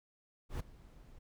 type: noise with ADSR envelope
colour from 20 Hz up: brown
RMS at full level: -35 dBFS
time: 0.49-1.19 s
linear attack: 110 ms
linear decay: 9 ms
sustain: -21 dB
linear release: 8 ms
effects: none